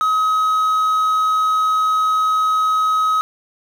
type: tone with quantisation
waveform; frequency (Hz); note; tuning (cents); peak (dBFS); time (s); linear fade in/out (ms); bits
triangle; 1271; D#6; +36; -12; 0.01-3.21; 0; 7
effects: none